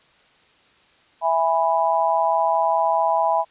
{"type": "chord", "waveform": "sine", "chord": "E major", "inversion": "none", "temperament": "just", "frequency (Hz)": [659.3, 824.1, 988.9], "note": ["E5", "G#5", "B5"], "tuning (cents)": [0, -14, 2], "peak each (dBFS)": -21, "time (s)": [1.21, 3.45], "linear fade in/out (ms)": 50, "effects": ["white hiss -56 dBFS RMS until 3.5 s", "resampled to 8000 Hz"]}